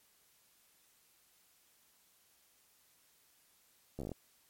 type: slowing click train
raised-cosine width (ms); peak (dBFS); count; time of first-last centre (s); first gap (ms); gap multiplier
2; -28; 8; 3.99-4.117; 13; 1.11
effects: white hiss -69 dBFS RMS until 4.49 s + MP3 64 kbps